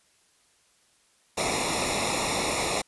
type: noise with comb filter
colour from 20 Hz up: pink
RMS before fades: -27 dBFS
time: 1.37-2.82 s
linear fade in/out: 10 ms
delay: 0.64 ms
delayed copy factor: -0.9
effects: white hiss -64 dBFS RMS until 2.87 s + resampled to 24000 Hz

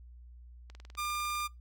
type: click train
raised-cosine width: 0.2 ms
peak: -34 dBFS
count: 15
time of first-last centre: 0.7-1.404 s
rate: 19.9 Hz
type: tone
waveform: sawtooth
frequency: 1200 Hz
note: D6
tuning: 37 cents sharp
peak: -29 dBFS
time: 0.97-1.48 s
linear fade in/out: 20 ms
effects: noise-tail reverb RT60 0.2 s tail -23 dB re dry + added 60 Hz sine -49 dBFS peak until 1.6 s

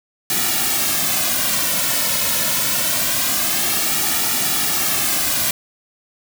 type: noise with flanger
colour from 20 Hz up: white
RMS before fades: -19 dBFS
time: 0.3-5.51 s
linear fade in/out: 2 ms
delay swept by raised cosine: 1.9 to 2.54 ms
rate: 0.25 Hz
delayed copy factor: -0.65
effects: none

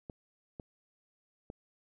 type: clicks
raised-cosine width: 2 ms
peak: -29 dBFS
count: 3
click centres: 0.098 / 0.598 / 1.501 s
effects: none

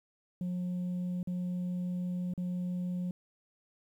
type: tone with dropouts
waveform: sine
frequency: 179.4 Hz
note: F3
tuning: 47 cents sharp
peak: -29 dBFS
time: 0.41-3.11 s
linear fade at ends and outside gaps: 2 ms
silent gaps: 1.23-1.273 / 2.337-2.377 s
effects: tanh soft clip ceiling -31 dBFS + 11-bit

